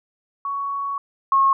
sine tone pair in turn, 1117 / 1087.1 Hz, C#6 / C#6, +13 / -34 cents, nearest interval unison, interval 47 cents, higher first, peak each -23 / -13 dBFS, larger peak second, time 0.45-0.98 / 1.32-1.53 s, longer first, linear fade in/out 2 ms, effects none

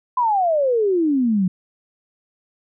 sine exponential sweep, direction down, 1027 to 177.5 Hz, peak -15 dBFS, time 0.17-1.48 s, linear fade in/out 5 ms, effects none

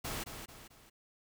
pink noise with echo, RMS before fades -39 dBFS, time 0.04-0.24 s, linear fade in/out 10 ms, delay 220 ms, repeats 3, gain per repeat -7 dB, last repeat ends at 0.9 s, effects none

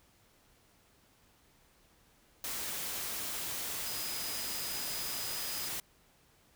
sine tone in noise, 4980 Hz, D#8, 1 cent sharp, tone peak -43 dBFS, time 3.86-5.68 s, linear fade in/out 2 ms, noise white, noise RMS -38 dBFS, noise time 2.44-5.8 s, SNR -8 dB, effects pink hiss -66 dBFS RMS until 6.55 s

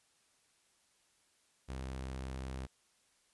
sawtooth tone, 65.41 Hz, C2, in tune, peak -36 dBFS, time 1.68-2.67 s, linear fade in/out 20 ms, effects white hiss -72 dBFS RMS until 3.33 s + resampled to 24000 Hz

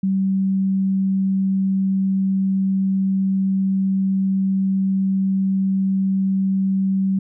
sine tone, 192.3 Hz, G3, 33 cents flat, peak -16 dBFS, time 0.03-7.19 s, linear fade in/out 5 ms, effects none

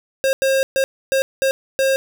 square tone bursts at uneven times, 536 Hz, C5, 42 cents sharp, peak -15 dBFS, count 6, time 0.24-0.33 / 0.42-0.63 / 0.76-0.84 / 1.12-1.22 / 1.42-1.51 / 1.79-1.96 s, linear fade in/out 0 ms, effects none

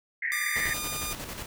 pink band-pass noise, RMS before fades -30 dBFS, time 0.22-0.74 s, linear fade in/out 5 ms, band 1800 to 2100 Hz, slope 96 dB/octave
5% pulse tone with pitch glide, 1198 to 1211.9 Hz, D6 to D#6, +34 to -46 cents, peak -20 dBFS, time 0.32-1.13 s, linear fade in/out 0 ms, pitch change +20 cents, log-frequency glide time 0.61-0.72 s
pink noise with tremolo, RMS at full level -36 dBFS, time 0.56-1.46 s, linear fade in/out 2 ms, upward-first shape square, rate 11 Hz, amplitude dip 45%
effects none

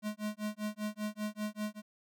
square tone with tremolo, 211.5 Hz, G#3, 32 cents sharp, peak -33 dBFS, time 0.02-1.82 s, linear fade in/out 50 ms, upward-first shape sine, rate 5.1 Hz, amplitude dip 100%, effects none

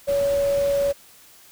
sine tone in noise, 563 Hz, C#5, 27 cents sharp, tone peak -18 dBFS, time 0.07-0.93 s, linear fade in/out 20 ms, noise pink, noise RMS -36 dBFS, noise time 0.07-0.93 s, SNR +15 dB, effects white hiss -50 dBFS RMS until 1.51 s

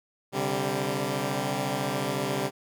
10% pulse chord, C suspended second, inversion none, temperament equal with one note detuned, 130.81 / 144.89 / 196 Hz, C3 / D3 / G3, 0 / -23 / 0 cents, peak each -23 dBFS, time 0.32-2.51 s, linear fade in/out 50 ms, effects none

